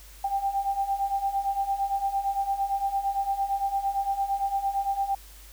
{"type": "beating tone pair", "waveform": "sine", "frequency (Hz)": [784, 792.8], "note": ["G5", "G5"], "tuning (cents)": [0, 19], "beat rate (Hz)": 8.8, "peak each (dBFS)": [-30, -26], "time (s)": [0.24, 5.15], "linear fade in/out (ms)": 5, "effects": ["added 50 Hz sine -47 dBFS peak until 5.52 s", "white hiss -51 dBFS RMS until 5.52 s"]}